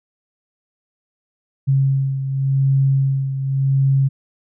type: beating tone pair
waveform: sine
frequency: 135.7 / 136.59 Hz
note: C#3 / C#3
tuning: -36 / -25 cents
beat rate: 0.89 Hz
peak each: -15 / -22 dBFS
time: 1.67-4.09 s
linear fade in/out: 20 ms
effects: none